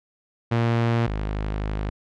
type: tone pair in turn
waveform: sawtooth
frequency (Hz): 116.54 / 51.91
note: A#2 / G#1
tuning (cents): 0 / 0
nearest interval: octave + major second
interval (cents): 1400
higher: first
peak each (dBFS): -15 / -21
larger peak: first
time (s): 0.51-1.07 / 1.07-1.9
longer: second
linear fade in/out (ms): 10
effects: low-pass 3000 Hz 12 dB/octave